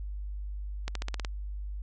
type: accelerating click train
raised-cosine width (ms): 0.2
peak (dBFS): -17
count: 7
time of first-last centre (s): 0.88-1.248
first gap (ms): 73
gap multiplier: 0.93
effects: added 50 Hz sine -34 dBFS peak until 1.82 s + resampled to 22050 Hz